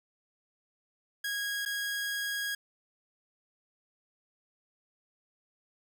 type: tone with dropouts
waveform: sawtooth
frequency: 1645 Hz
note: G#6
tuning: 17 cents flat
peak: -28 dBFS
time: 1.24-2.55 s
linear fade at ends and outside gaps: 5 ms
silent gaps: 1.652-1.659 s
effects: none